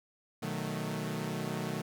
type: chord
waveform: sawtooth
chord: B dominant seventh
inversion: none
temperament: equal with one note detuned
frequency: 123.47 / 154.67 / 185 / 220 Hz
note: B2 / D#3 / F#3 / A3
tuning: 0 / -10 / 0 / 0 cents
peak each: -38 / -34 / -36 / -35 dBFS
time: 0.42-1.82 s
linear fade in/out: 10 ms
effects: none